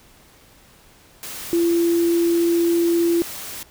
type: tone in noise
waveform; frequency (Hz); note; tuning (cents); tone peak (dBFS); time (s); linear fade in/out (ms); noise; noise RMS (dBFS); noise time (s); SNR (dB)
sine; 340; F4; -46; -15; 1.53-3.22; 0; white; -33; 1.23-3.63; +15
effects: pink hiss -51 dBFS RMS until 3.7 s